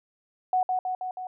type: tone with echo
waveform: sine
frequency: 740 Hz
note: F#5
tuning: in tune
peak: -20 dBFS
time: 0.53-0.63 s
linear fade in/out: 2 ms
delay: 160 ms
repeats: 4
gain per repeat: -3 dB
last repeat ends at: 1.27 s
effects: none